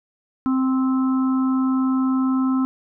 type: harmonic tone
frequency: 261.6 Hz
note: C4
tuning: in tune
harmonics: 1 / 3 / 4 / 5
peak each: -17 / -38 / -32 / -31 dBFS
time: 0.46-2.65 s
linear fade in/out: 0 ms
effects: none